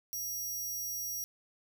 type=tone; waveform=20% pulse; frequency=5700 Hz; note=F8; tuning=34 cents sharp; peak=-30 dBFS; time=0.13-1.24 s; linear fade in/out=0 ms; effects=none